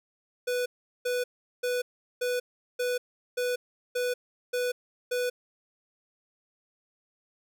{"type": "tone bursts", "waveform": "square", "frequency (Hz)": 493.9, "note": "B4", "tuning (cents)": 0, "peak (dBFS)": -27, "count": 9, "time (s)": [0.47, 5.3], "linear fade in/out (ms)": 10, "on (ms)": 190, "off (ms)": 390, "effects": []}